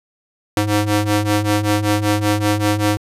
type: ring-modulated tone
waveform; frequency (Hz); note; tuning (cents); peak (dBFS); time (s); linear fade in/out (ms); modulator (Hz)
sawtooth; 208.8; G#3; +10; -8; 0.57-2.97; 0; 107
effects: resampled to 32000 Hz